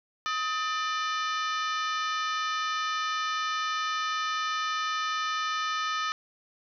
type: harmonic tone with a mistuned harmonic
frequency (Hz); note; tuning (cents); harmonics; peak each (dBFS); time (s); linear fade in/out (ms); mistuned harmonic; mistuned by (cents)
596; D5; +25; 2 / 3 / 4 / 5 / 6 / 7 / 8 / 9 / 10; -29 / -35 / -40 / -39 / -40 / -43 / -46 / -46 / -45; 0.26-6.12; 0; 2; +100
effects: none